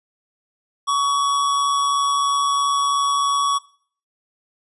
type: tone with amplitude modulation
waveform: square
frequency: 1126 Hz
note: C#6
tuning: 27 cents sharp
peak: -16 dBFS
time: 0.87-3.59 s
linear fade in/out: 20 ms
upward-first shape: sine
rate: 143 Hz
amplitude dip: 35%
effects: noise-tail reverb RT60 0.5 s tail -18 dB re dry + resampled to 24000 Hz